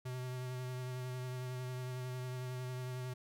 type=tone with vibrato; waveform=square; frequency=126.8 Hz; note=B2; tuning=46 cents sharp; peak=-40 dBFS; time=0.05-3.14 s; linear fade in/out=10 ms; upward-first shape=triangle; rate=11 Hz; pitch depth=21 cents each way; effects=none